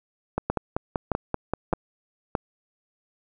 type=two click trains; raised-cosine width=1 ms; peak=-9 / -10 dBFS; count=4 / 8; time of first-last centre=0.5-2.352 / 0.38-1.729 s; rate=1.62 / 5.19 Hz; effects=none